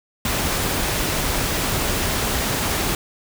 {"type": "noise", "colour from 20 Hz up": "pink", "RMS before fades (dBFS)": -22, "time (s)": [0.25, 2.95], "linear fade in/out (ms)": 2, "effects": []}